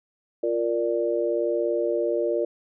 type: chord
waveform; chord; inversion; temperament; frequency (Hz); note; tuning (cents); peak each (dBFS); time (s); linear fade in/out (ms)
sine; Bb major; second; equal; 349.2 / 466.2 / 587.3; F4 / Bb4 / D5; 0 / 0 / 0; -26; 0.43-2.45; 5
effects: none